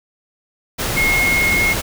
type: tone in noise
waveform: sine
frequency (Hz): 2158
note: C#7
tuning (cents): -47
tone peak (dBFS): -14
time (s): 0.96-1.74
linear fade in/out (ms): 20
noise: pink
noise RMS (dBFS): -21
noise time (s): 0.78-1.82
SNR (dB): +4
effects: none